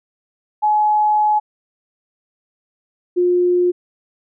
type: tone pair in turn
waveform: sine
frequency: 847 / 356.1 Hz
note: G#5 / F4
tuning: +34 / +34 cents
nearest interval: octave + minor third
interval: 1500 cents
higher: first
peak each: -12 dBFS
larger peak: neither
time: 0.62-1.4 / 3.16-3.72 s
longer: first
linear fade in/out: 20 ms
effects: none